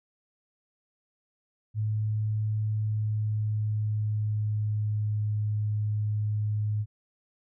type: tone with pitch glide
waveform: sine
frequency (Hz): 107.4 to 105.74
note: A2 to G#2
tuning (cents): -41 to +32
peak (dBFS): -25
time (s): 1.74-6.86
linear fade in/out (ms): 50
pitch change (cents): -27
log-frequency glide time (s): 2.78-5.23
effects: none